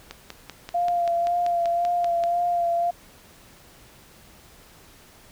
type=click train; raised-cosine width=0.2 ms; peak=-18 dBFS; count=12; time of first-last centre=0.11-2.238 s; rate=5.17 Hz
type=tone with vibrato; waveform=sine; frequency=693 Hz; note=F5; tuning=14 cents flat; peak=-20 dBFS; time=0.74-2.91 s; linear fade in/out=10 ms; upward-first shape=sine; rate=1.9 Hz; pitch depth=24 cents each way
effects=pink hiss -51 dBFS RMS until 5.31 s